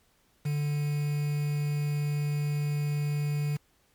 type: tone with quantisation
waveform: triangle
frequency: 146.83 Hz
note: D3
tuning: in tune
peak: -24 dBFS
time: 0.45-3.57 s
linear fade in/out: 10 ms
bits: 7
effects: pink hiss -67 dBFS RMS until 3.94 s + MP3 96 kbps